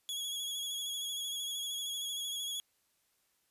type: tone with vibrato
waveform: sawtooth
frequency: 3340 Hz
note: G#7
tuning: 9 cents sharp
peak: -33 dBFS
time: 0.09-2.6 s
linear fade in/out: 0 ms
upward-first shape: sine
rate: 13 Hz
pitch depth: 34 cents each way
effects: white hiss -75 dBFS RMS until 3.5 s + resampled to 32000 Hz